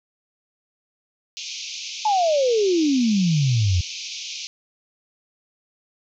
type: band-pass noise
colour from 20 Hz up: white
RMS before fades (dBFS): -33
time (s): 1.37-4.47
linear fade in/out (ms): 0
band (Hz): 2300 to 6500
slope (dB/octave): 96
type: exponential sweep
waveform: sine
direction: down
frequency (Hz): 880 to 84.2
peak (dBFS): -16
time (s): 2.05-3.81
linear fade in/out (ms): 5
effects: none